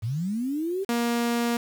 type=linear sweep; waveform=sine; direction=up; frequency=100 to 400.5 Hz; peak=-25 dBFS; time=0.02-0.85 s; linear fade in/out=20 ms
type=tone; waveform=sawtooth; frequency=236.3 Hz; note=A#3; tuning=24 cents sharp; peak=-19 dBFS; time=0.89-1.57 s; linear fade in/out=2 ms
effects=8-bit